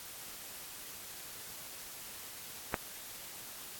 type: click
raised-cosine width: 0.5 ms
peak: -15 dBFS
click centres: 2.742 s
effects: white hiss -47 dBFS RMS until 3.79 s + AAC 64 kbps